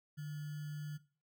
sine tone with sample-and-hold, 149.4 Hz, D3, 30 cents sharp, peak -40 dBFS, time 0.17-0.98 s, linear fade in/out 20 ms, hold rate 1575 Hz, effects noise-tail reverb RT60 0.4 s tail -17 dB re dry

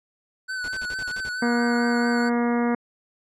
square tone with vibrato, 1500 Hz, F#6, 23 cents sharp, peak -28 dBFS, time 0.48-2.3 s, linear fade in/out 20 ms, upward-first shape triangle, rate 4.5 Hz, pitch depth 45 cents each way
pink noise bursts, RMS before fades -39 dBFS, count 8, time 0.64-1.29 s, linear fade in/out 0 ms, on 41 ms, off 46 ms
harmonic tone, 238.4 Hz, A#3, 39 cents sharp, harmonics 1 / 2 / 3 / 4 / 5 / 6 / 7 / 8 / 9, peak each -21 / -27 / -31 / -33 / -35 / -37 / -38 / -39 / -40 dBFS, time 1.42-2.75 s, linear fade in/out 5 ms
effects low-pass 7000 Hz 12 dB/octave

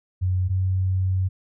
sine tone pair in turn, 92.1 / 93.66 Hz, F#2 / F#2, -7 / +22 cents, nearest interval unison, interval 29 cents, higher second, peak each -19 dBFS, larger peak neither, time 0.21-0.49 / 0.49-1.29 s, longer second, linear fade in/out 20 ms, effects none

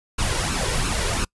pink noise with flanger, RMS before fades -23 dBFS, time 0.18-1.25 s, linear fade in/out 10 ms, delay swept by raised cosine 0.73 to 2.13 ms, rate 2.9 Hz, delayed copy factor +0.65, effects noise-tail reverb RT60 0.1 s tail -26 dB re dry + resampled to 24000 Hz

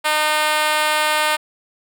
5% pulse tone with high-pass filter, 305.2 Hz, D#4, 33 cents flat, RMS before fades -18 dBFS, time 0.04-1.37 s, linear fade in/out 20 ms, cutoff 740 Hz, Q 1.8, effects none

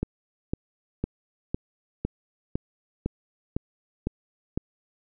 click train, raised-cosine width 3 ms, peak -13 dBFS, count 10, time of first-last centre 0.03-4.575 s, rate 1.98 Hz, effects none

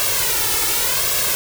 white noise with flanger, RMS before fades -19 dBFS, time 0-1.35 s, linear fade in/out 0 ms, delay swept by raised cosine 1.8 to 2.31 ms, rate 0.88 Hz, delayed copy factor +0.7, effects none

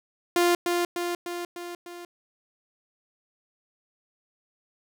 sawtooth tone with echo, 349.1 Hz, F4, 1 cent flat, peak -15 dBFS, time 0.36-0.55 s, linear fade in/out 2 ms, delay 300 ms, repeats 5, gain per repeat -4 dB, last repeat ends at 2.05 s, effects none

